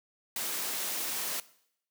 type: high-pass noise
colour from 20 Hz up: white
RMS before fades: -34 dBFS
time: 0.36-1.4 s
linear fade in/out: 2 ms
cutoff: 220 Hz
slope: 12 dB/octave
effects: noise-tail reverb RT60 0.7 s tail -19 dB re dry